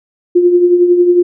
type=tone with tremolo; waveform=sine; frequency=353.1 Hz; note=F4; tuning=19 cents sharp; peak=-3 dBFS; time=0.35-1.23 s; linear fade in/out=10 ms; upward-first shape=triangle; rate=11 Hz; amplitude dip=60%; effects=none